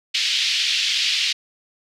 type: band-pass noise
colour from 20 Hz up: white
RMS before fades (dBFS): -21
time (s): 0.14-1.33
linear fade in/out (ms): 10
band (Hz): 2500 to 4400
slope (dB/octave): 24
effects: none